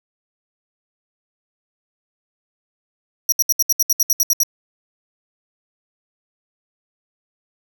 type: tone bursts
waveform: sawtooth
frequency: 5770 Hz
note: F#8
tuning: 44 cents flat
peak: -10 dBFS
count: 12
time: 3.29-4.433 s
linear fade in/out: 2 ms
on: 32 ms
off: 69 ms
effects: none